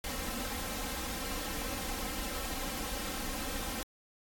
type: noise with comb filter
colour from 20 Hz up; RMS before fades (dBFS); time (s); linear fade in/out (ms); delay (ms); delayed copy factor
pink; -37; 0.04-3.83; 2; 3.8; +0.9
effects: AAC 64 kbps